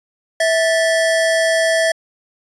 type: tone pair together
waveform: square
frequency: 653.2 / 1760 Hz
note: E5 / A6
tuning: -16 / 0 cents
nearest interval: octave + perfect fourth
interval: 1716 cents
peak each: -15 / -20 dBFS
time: 0.4-1.92 s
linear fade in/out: 5 ms
effects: resampled to 24000 Hz